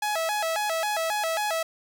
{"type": "tone with vibrato", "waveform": "sawtooth", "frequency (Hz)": 740, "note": "F#5", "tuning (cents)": 0, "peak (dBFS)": -21, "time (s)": [0.02, 1.63], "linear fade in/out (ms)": 5, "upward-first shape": "square", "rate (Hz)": 3.7, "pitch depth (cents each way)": 220, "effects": []}